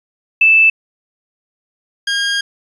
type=tone pair in turn; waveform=sine / 20% pulse; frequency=2637 / 1620 Hz; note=E7 / G#6; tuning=0 / -43 cents; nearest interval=minor sixth; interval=843 cents; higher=first; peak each=-6 / -10 dBFS; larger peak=first; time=0.41-0.7 / 2.07-2.41 s; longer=second; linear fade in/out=5 ms; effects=resampled to 22050 Hz + 8-bit